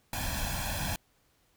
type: noise with comb filter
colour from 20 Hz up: pink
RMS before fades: -33 dBFS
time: 0.13-0.96 s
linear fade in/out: 2 ms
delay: 1.2 ms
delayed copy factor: +0.9
effects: pink hiss -69 dBFS RMS until 1.56 s